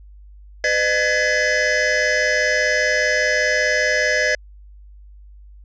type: tone cluster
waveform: square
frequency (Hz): 504 / 609 / 1691 / 2017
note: B4 / D#5 / G#6 / B6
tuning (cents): +35 / -37 / +31 / +36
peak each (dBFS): -25 / -23 / -20 / -23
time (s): 0.64-4.35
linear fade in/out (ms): 2
effects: added 50 Hz sine -40 dBFS peak until 5.64 s + resampled to 16000 Hz